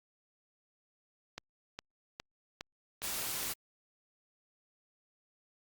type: click train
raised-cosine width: 0.2 ms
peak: -23 dBFS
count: 6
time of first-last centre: 1.38-3.429 s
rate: 2.44 Hz
type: noise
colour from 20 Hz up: white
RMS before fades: -37 dBFS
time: 3.02-3.54 s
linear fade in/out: 20 ms
effects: Opus 48 kbps